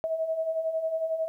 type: beating tone pair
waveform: sine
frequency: 636 / 647 Hz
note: D#5 / E5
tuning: +38 / -32 cents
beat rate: 11 Hz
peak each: -34 / -27 dBFS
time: 0.04-1.28 s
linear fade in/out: 0 ms
effects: 11-bit